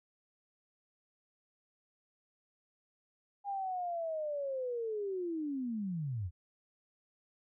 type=linear sweep; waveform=sine; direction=down; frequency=813 to 79.1 Hz; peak=-34 dBFS; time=3.44-6.31 s; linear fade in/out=50 ms; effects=none